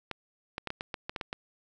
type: clicks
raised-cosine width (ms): 0.3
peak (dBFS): -18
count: 10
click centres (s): 0.113 / 0.581 / 0.673 / 0.704 / 0.809 / 0.942 / 1.095 / 1.162 / 1.212 / 1.329
effects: none